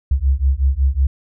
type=beating tone pair; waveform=sine; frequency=65 / 70.4 Hz; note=C2 / C#2; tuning=-11 / +27 cents; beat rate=5.4 Hz; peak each=-16 dBFS; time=0.11-1.07 s; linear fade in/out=5 ms; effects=none